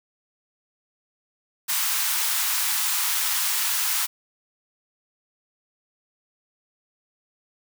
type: high-pass noise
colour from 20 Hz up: white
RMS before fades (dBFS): -24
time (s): 1.68-4.07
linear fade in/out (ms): 20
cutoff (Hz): 830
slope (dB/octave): 48
effects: none